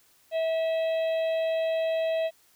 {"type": "harmonic tone", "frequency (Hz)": 649, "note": "E5", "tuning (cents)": -27, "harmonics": [1, 3, 4, 5, 6], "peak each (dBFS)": [-24, -43, -41, -45, -47], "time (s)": [0.31, 2.31], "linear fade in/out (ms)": 50, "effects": ["white hiss -62 dBFS RMS until 2.55 s"]}